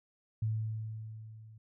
sine tone with level ramp, 109.8 Hz, A2, 3 cents flat, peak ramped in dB -28 to -51 dBFS, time 0.42-1.58 s, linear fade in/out 5 ms, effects none

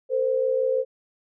sine tone pair together, 453.5 / 519.6 Hz, A#4 / C5, -48 / -12 cents, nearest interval major second, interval 236 cents, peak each -26 / -21 dBFS, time 0.09-0.85 s, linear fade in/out 50 ms, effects none

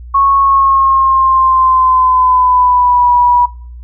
sine tone with pitch glide, 1101 to 975.2 Hz, C#6 to B5, -12 to -22 cents, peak -6 dBFS, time 0.14-3.46 s, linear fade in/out 10 ms, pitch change -210 cents, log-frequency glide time 0.39-3.11 s, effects noise-tail reverb RT60 0.6 s tail -24 dB re dry + added 60 Hz sine -27 dBFS peak until 3.83 s

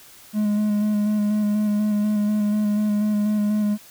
triangle tone with vibrato, 209.6 Hz, G#3, 16 cents sharp, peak -16 dBFS, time 0.33-3.78 s, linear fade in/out 50 ms, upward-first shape square, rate 4.1 Hz, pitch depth 17 cents each way, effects white hiss -47 dBFS RMS until 3.9 s

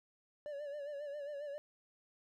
triangle tone with vibrato, 578 Hz, D5, 28 cents flat, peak -39 dBFS, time 0.46-1.58 s, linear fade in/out 0 ms, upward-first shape sine, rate 7.4 Hz, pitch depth 64 cents each way, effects none

